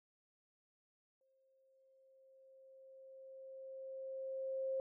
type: tone with exponential growth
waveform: sine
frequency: 531 Hz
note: C5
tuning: 25 cents sharp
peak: -35 dBFS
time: 1.21-4.8 s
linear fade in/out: 1 ms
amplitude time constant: 780 ms
effects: none